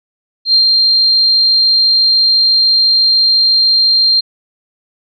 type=tone with ADSR envelope; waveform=sine; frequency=4182 Hz; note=C8; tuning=2 cents flat; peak=-5 dBFS; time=0.45-4.21 s; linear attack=87 ms; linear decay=110 ms; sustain=-2 dB; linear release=17 ms; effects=none